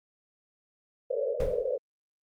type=band-pass noise; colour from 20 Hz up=pink; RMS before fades=-30 dBFS; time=1.1-1.78 s; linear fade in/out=10 ms; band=450 to 580 Hz; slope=96 dB/octave
type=noise with exponential decay; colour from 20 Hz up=brown; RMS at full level=-28 dBFS; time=1.4-1.72 s; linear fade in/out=1 ms; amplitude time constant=69 ms
effects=Opus 32 kbps